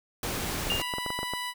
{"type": "noise", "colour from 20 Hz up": "pink", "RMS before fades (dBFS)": -32, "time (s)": [0.23, 0.82], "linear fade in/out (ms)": 2}
{"type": "clicks", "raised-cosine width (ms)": 1, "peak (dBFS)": -19, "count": 10, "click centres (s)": [0.67, 0.72, 0.799, 0.938, 0.984, 1.063, 1.104, 1.19, 1.231, 1.336]}
{"type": "tone with exponential decay", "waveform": "sine", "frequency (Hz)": 2813, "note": "F7", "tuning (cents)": 12, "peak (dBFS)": -24, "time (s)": [0.7, 1.16], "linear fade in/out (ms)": 1, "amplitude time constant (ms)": 98}
{"type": "tone", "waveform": "15% pulse", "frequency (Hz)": 987.8, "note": "B5", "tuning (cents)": 0, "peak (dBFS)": -25, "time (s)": [0.78, 1.54], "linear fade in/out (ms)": 50}
{"effects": []}